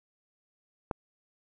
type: click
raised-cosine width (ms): 1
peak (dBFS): -16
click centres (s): 0.912
effects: none